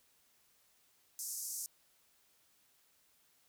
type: band-pass noise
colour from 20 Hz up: pink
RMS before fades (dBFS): -42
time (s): 1.19-1.66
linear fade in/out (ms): 0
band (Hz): 5600 to 14000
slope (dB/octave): 48
effects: white hiss -71 dBFS RMS until 3.48 s